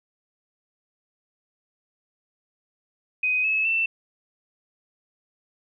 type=tone with pitch steps; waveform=sine; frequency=2506 / 2588 / 2673 Hz; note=D#7 / E7 / E7; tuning=+12 / -32 / +23 cents; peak=-20 dBFS; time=3.23-3.86 s; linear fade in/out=5 ms; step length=210 ms; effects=none